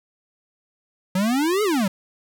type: exponential two-way sweep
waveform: square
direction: up then down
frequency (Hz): 179.7 to 440 to 179.7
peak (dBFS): -19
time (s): 1.15-1.88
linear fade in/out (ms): 5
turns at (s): 1.63
effects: none